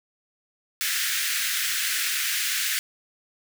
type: high-pass noise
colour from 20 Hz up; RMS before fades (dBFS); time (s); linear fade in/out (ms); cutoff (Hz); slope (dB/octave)
pink; -26; 0.81-2.79; 0; 1500; 48
effects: none